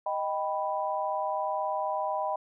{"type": "chord", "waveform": "sine", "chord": "Eb augmented", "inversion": "none", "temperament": "equal", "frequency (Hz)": [622.3, 784, 987.8], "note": ["Eb5", "G5", "B5"], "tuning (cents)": [0, 0, 0], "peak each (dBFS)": -32, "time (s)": [0.06, 2.36], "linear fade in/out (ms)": 5, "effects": []}